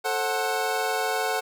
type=chord; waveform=25% pulse; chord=F# diminished; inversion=first; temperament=equal with one note detuned; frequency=440 / 532.4 / 740 Hz; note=A4 / C5 / F#5; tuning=0 / +30 / 0 cents; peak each=-25 / -28 / -23 dBFS; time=0.04-1.41 s; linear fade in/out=20 ms; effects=none